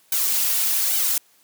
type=noise with flanger; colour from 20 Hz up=blue; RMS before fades=-21 dBFS; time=0.12-1.18 s; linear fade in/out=2 ms; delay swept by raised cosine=1.3 to 5.8 ms; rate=1.2 Hz; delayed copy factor=+0.95; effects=white hiss -58 dBFS RMS until 1.43 s + high-pass 150 Hz 12 dB/octave